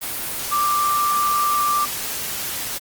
sine tone in noise, 1178 Hz, D6, 5 cents sharp, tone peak -17 dBFS, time 0.51-1.86 s, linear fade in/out 20 ms, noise white, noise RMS -27 dBFS, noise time 0.01-2.79 s, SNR +7 dB, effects Opus 32 kbps

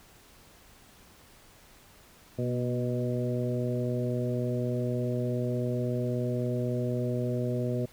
harmonic tone with a mistuned harmonic, 123.47 Hz, B2, in tune, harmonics 1 / 2 / 3 / 4 / 5, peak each -30 / -33 / -35 / -36 / -37 dBFS, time 2.38-7.86 s, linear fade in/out 10 ms, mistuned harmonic 2, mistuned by -28 cents, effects pink hiss -56 dBFS RMS until 7.92 s

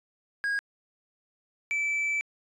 triangle tone pair in turn, 1638 / 2316 Hz, G#6 / D7, -24 / -25 cents, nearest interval tritone, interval 599 cents, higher second, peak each -24 dBFS, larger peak neither, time 0.44-0.59 / 1.71-2.21 s, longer second, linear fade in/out 0 ms, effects resampled to 24000 Hz

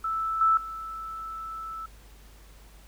sine tone with level steps, 1317 Hz, E6, 2 cents flat, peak -26 / -18 / -34 dBFS, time 0.04-1.86 s, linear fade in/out 5 ms, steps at 0.41 / 0.57 s, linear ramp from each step 2 ms, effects added 50 Hz sine -49 dBFS peak until 2.87 s + pink hiss -56 dBFS RMS until 2.87 s

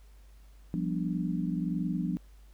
sine chord, G dominant seventh, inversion third, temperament equal with one note detuned, 174.61 / 196 / 244.7 / 293.7 Hz, F3 / G3 / B3 / D4, 0 / 0 / -16 / 0 cents, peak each -31 / -35 / -36 / -36 dBFS, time 0.74-2.17 s, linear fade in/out 0 ms, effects added 50 Hz sine -51 dBFS peak until 2.53 s + pink hiss -66 dBFS RMS until 2.53 s

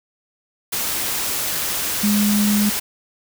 sine tone in noise, 207.3 Hz, G#3, 3 cents flat, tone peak -15 dBFS, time 2.03-2.7 s, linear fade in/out 10 ms, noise white, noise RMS -23 dBFS, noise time 0.72-2.8 s, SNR +5 dB, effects none

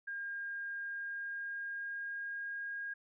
sine tone with pitch glide, 1613 to 1628 Hz, G6 to G#6, +49 to -35 cents, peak -38 dBFS, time 0.07-2.94 s, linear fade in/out 10 ms, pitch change +16 cents, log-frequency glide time 0.8-2.73 s, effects none

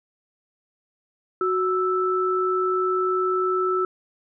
sine tone pair together, 370 / 1318.5 Hz, F#4 / E6, 0 / 0 cents, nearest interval octave + minor seventh, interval 2200 cents, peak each -22 / -23 dBFS, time 1.41-3.85 s, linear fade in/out 2 ms, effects none

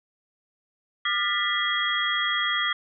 sine tone cluster, 1203 / 1409 / 1778 / 1971 / 3289 Hz, D6 / F6 / A6 / B6 / G#7, +41 / +15 / +18 / -4 / -18 cents, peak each -29 / -32 / -33 / -27 / -27 dBFS, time 1.05-2.73 s, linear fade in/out 5 ms, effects none

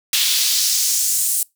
pink noise with high-pass filter sweep, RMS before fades -18 dBFS, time 0.13-1.43 s, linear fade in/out 2 ms, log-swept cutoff 3300 to 9100 Hz, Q 1.7, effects noise-tail reverb RT60 0.2 s tail -24 dB re dry

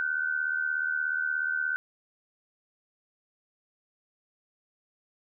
sine tone pair together, 1449 / 1525.8 Hz, F#6 / G6, -37 / -47 cents, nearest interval minor second, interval 90 cents, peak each -31 / -28 dBFS, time 0-1.76 s, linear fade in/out 0 ms, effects none

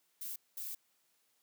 violet noise bursts at uneven times, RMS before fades -42 dBFS, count 2, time 0.21-0.36 / 0.57-0.75 s, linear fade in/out 5 ms, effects white hiss -75 dBFS RMS until 1.42 s + high-pass 150 Hz 12 dB/octave

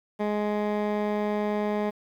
15% pulse tone with low-pass filter, 209.1 Hz, G#3, 12 cents sharp, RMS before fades -27 dBFS, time 0.19-1.91 s, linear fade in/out 20 ms, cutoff 1900 Hz, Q 0.57, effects 9-bit

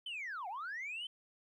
sine linear two-way sweep, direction down then up, 3117 to 698.5 to 3117 Hz, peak -38 dBFS, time 0.06-1.07 s, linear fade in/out 5 ms, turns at 0.48 s, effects tanh soft clip ceiling -37 dBFS + 13-bit

